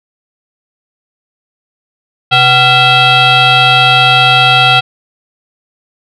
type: tone with frequency modulation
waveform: sine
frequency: 2005 Hz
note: B6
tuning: 26 cents sharp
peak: -3 dBFS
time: 2.31-4.81 s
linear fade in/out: 20 ms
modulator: 625 Hz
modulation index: 2.7
effects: tanh soft clip ceiling 0 dBFS